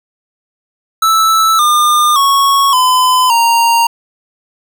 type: tone with pitch steps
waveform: square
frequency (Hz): 1315 / 1205.9 / 1105.8 / 1014 / 929.8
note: E6 / D6 / C#6 / B5 / A#5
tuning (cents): -5 / +45 / -5 / +45 / -5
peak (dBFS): -8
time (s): 1.02-3.87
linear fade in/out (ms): 5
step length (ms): 570
effects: none